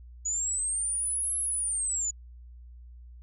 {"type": "linear two-way sweep", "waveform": "sine", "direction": "up then down", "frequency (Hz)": [6810, 11040, 6810], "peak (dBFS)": -27, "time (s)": [0.25, 2.11], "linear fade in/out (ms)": 10, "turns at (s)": 1.37, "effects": ["added 60 Hz sine -45 dBFS peak until 3.22 s"]}